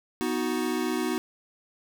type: chord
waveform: square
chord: B major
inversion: none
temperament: equal with one note detuned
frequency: 246.9 / 315.1 / 370 Hz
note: B3 / D#4 / F#4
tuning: 0 / +22 / 0 cents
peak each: -31 dBFS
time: 0.21-1.18 s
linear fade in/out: 0 ms
effects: none